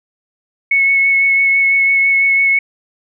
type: tone with vibrato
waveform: sine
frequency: 2200 Hz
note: C#7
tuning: 14 cents flat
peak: -9 dBFS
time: 0.71-2.59 s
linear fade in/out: 5 ms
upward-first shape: sine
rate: 6 Hz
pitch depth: 12 cents each way
effects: none